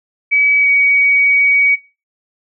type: tone with pitch glide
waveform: sine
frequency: 2281 to 2257 Hz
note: C#7 to C#7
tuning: +49 to +31 cents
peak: -9 dBFS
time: 0.31-1.76 s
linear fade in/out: 20 ms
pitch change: -18 cents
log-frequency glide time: 0.59-0.67 s
effects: noise-tail reverb RT60 0.3 s tail -18 dB re dry